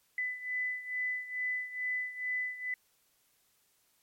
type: beating tone pair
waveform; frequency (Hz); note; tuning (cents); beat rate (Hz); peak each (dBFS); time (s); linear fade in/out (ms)
sine; 2000 / 2002.3; B6 / B6; +21 / +23; 2.3; -34 / -38; 0.18-2.74; 2
effects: white hiss -71 dBFS RMS until 4.02 s + MP3 64 kbps